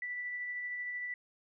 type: tone with tremolo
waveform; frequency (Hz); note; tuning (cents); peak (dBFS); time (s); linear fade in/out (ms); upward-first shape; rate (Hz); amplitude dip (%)
sine; 1970; B6; -5; -35; 0.02-1.14; 2; sine; 13; 25
effects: none